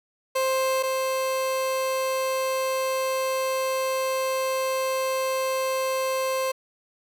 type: tone pair in turn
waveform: 30% pulse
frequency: 525 / 525 Hz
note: C5 / C5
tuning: +6 / +6 cents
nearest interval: unison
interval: 0 cents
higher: neither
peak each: -19 / -21 dBFS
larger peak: first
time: 0.35-0.83 / 0.83-6.52 s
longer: second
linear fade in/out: 10 ms
effects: none